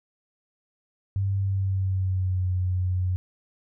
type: tone with pitch glide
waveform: sine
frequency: 98 to 91.44 Hz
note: G2 to F#2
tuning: 0 to -20 cents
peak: -22 dBFS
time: 1.16-3.16 s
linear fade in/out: 0 ms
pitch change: -120 cents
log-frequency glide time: 1.38-2.49 s
effects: none